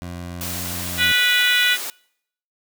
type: tone with pitch glide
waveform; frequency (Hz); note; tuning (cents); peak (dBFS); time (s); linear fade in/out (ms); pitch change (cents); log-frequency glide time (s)
20% pulse; 87.5 to 88.21; F2 to F2; +4 to +18; -25; 0.02-1.12; 0; +14; 0.49-0.81
type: high-pass noise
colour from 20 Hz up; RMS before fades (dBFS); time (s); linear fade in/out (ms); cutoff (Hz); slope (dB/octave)
white; -29; 0.41-1.9; 0; 320; 12
type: harmonic tone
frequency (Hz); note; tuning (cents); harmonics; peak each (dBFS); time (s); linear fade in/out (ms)
491.2; B4; -9; 3 / 4 / 5 / 6 / 7 / 8; -20 / -21 / -22 / -23 / -23 / -24; 0.97-1.78; 50
effects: noise-tail reverb RT60 0.7 s tail -25 dB re dry